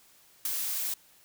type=noise with ADSR envelope; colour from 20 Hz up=blue; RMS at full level=-28 dBFS; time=0.45-0.94 s; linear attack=3 ms; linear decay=16 ms; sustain=-4 dB; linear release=4 ms; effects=white hiss -60 dBFS RMS until 1.24 s